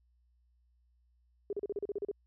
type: tone bursts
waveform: sine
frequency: 405.6 Hz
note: G#4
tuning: 41 cents flat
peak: -32 dBFS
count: 10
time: 1.5-2.114 s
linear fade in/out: 2 ms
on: 29 ms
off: 36 ms
effects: added 60 Hz sine -67 dBFS peak until 2.26 s